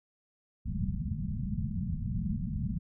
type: low-pass noise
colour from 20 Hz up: white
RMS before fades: -33 dBFS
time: 0.65-2.79 s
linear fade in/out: 20 ms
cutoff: 220 Hz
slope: 96 dB/octave
effects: none